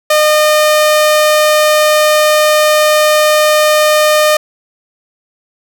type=tone; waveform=sawtooth; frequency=609 Hz; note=D#5; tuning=37 cents flat; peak=-3 dBFS; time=0.1-4.37 s; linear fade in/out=5 ms; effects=none